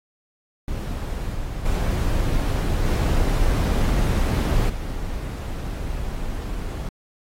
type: noise with level steps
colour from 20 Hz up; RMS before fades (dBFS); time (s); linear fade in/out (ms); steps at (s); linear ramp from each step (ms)
brown; -27 / -29 / -21 / -19 / -28; 0.68-6.89; 2; 1.34 / 1.65 / 2.86 / 4.69; 10
effects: AAC 48 kbps